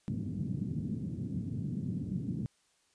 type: band-pass noise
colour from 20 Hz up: pink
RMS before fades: -36 dBFS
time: 0.08-2.46 s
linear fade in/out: 0 ms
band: 110 to 240 Hz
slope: 24 dB/octave
effects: white hiss -71 dBFS RMS until 2.94 s + resampled to 22050 Hz